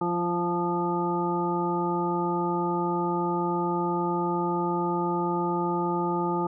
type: harmonic tone with a mistuned harmonic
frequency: 174.61 Hz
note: F3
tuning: in tune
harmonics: 1 / 2 / 3 / 4 / 5 / 7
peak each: -30 / -28 / -38 / -39 / -29 / -33 dBFS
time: 0.01-6.47 s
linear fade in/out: 5 ms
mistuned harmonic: 2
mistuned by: -16 cents
effects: none